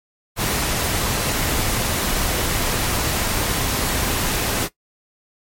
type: noise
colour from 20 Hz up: pink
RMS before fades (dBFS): -21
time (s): 0.36-4.69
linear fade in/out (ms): 50
effects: noise-tail reverb RT60 0.1 s tail -17 dB re dry + MP3 64 kbps